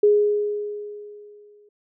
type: tone with exponential decay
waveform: sine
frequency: 415.3 Hz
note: G#4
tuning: in tune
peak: -11 dBFS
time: 0.03-1.69 s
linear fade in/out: 5 ms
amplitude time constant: 360 ms
effects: none